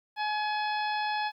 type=harmonic tone; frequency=846 Hz; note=G#5; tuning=32 cents sharp; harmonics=1 / 2 / 3 / 4 / 5 / 6; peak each=-29 / -35 / -39 / -41 / -43 / -45 dBFS; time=0.16-1.32 s; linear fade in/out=50 ms; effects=11-bit

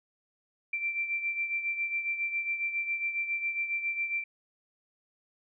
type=beating tone pair; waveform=sine; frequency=2349 / 2356.3 Hz; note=D7 / D7; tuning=0 / +5 cents; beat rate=7.3 Hz; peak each=-30 / -37 dBFS; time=0.73-4.24 s; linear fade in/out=5 ms; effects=none

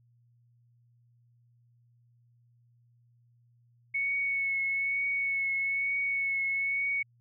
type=tone with vibrato; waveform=sine; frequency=2210 Hz; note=C#7; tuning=6 cents flat; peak=-27 dBFS; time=3.94-7.03 s; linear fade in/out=10 ms; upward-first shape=triangle; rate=1.1 Hz; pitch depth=23 cents each way; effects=added 119 Hz sine -62 dBFS peak until 7.2 s

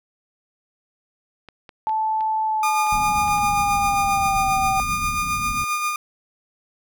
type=clicks; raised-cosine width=0.3 ms; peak=-25 dBFS; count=7; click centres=1.487 / 1.692 / 1.894 / 2.208 / 2.869 / 3.28 / 3.383 s
type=tone with pitch glide; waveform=sine; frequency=874 to 774.2 Hz; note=A5 to G5; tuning=-12 to -22 cents; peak=-19 dBFS; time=1.87-4.8 s; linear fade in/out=0 ms; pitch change=-210 cents; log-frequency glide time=2.44-4.55 s
type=tone with tremolo; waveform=30% pulse; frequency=1215 Hz; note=D#6; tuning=42 cents flat; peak=-17 dBFS; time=2.63-5.96 s; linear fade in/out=2 ms; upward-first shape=sine; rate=7.5 Hz; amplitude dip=40%
type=low-pass noise; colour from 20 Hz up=pink; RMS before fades=-32 dBFS; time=2.92-5.64 s; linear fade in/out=0 ms; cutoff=270 Hz; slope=96 dB/octave
effects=none

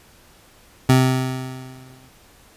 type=tone with exponential decay; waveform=25% pulse; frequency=129.7 Hz; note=C3; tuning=15 cents flat; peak=-6 dBFS; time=0.89-2.09 s; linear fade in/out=5 ms; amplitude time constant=260 ms; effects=pink hiss -51 dBFS RMS until 2.56 s + resampled to 32000 Hz

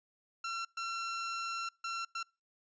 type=tone bursts at uneven times; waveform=sawtooth; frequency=1358 Hz; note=F6; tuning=49 cents flat; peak=-32 dBFS; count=4; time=0.44-0.65 / 0.77-1.69 / 1.84-2.05 / 2.15-2.23 s; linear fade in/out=5 ms; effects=noise-tail reverb RT60 0.3 s tail -26 dB re dry + resampled to 16000 Hz

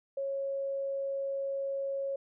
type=tone; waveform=sine; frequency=549 Hz; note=C#5; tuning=17 cents flat; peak=-31 dBFS; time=0.17-2.16 s; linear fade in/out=5 ms; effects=none

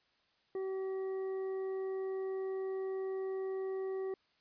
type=harmonic tone; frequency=382 Hz; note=G4; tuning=45 cents flat; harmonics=1 / 2 / 3 / 5; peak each=-35 / -52 / -55 / -58 dBFS; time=0.55-4.14 s; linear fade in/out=2 ms; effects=white hiss -73 dBFS RMS until 4.4 s + resampled to 11025 Hz

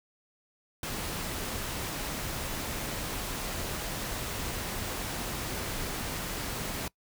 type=noise; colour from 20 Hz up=pink; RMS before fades=-35 dBFS; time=0.83-6.88 s; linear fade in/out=2 ms; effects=noise-tail reverb RT60 0.1 s tail -23 dB re dry

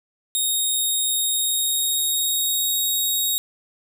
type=tone with pitch glide; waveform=10% pulse; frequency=3729 to 3770 Hz; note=A#7 to A#7; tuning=0 to +19 cents; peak=-13 dBFS; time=0.35-3.38 s; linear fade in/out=0 ms; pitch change=+19 cents; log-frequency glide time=1.29-2.78 s; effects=none

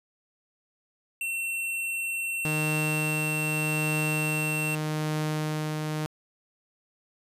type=tone; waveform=square; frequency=2710 Hz; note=E7; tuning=47 cents sharp; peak=-29 dBFS; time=1.21-4.75 s; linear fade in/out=2 ms
type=tone with tremolo; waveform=sawtooth; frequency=153.9 Hz; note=D#3; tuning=19 cents flat; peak=-22 dBFS; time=2.45-6.06 s; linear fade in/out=0 ms; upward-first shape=triangle; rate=0.82 Hz; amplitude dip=30%
effects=resampled to 32000 Hz

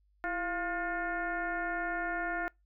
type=tone with frequency modulation; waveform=sine; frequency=1060 Hz; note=C6; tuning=22 cents sharp; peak=-31 dBFS; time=0.24-2.48 s; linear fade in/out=0 ms; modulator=363 Hz; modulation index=2.1; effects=noise-tail reverb RT60 0.2 s tail -26 dB re dry + added 50 Hz sine -66 dBFS peak until 2.65 s

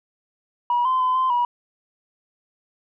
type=tone with pitch steps; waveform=sine; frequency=965 / 1032 / 1018 / 1035 / 967 Hz; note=B5 / C6 / C6 / C6 / B5; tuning=-40 / -24 / -48 / -19 / -37 cents; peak=-16 dBFS; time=0.7-1.45 s; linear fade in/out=2 ms; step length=150 ms; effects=tanh soft clip ceiling -14 dBFS

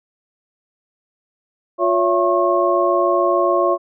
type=tone cluster; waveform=sine; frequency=353.9 / 562 / 669 / 1084 Hz; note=F4 / C#5 / E5 / C#6; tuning=+23 / +24 / +25 / -39 cents; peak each=-19 dBFS; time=1.78-3.78 s; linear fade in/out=50 ms; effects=none

